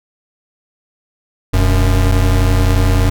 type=tone pair together; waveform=square; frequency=41.65 / 93.5 Hz; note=E1 / F#2; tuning=+19 / +19 cents; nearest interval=octave + major second; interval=1400 cents; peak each=-13 dBFS; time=1.53-3.1 s; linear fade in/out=10 ms; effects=none